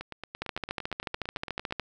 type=two click trains; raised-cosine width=0.3 ms; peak=-21 / -15 dBFS; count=16 / 20; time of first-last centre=0.01-1.709 / 0.42-1.797 s; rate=8.83 / 13.8 Hz; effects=none